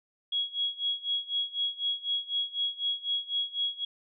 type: tone with tremolo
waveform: sine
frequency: 3322 Hz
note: G#7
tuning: in tune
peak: -25 dBFS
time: 0.32-3.85 s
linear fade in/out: 5 ms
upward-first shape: sine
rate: 4 Hz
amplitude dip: 90%
effects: none